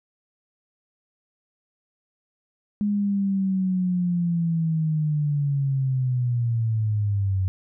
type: linear sweep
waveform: sine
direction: down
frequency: 207.7 to 92.8 Hz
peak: -20 dBFS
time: 2.81-7.48 s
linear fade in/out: 0 ms
effects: none